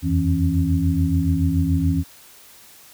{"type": "tone cluster", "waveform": "sine", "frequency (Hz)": [82.1, 89.1, 163.9, 271.7], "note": ["E2", "F2", "E3", "C#4"], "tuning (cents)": [-6, 35, -10, -35], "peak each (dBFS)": -22, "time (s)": [0.02, 2.04], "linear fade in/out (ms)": 50, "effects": ["white hiss -47 dBFS RMS until 2.93 s"]}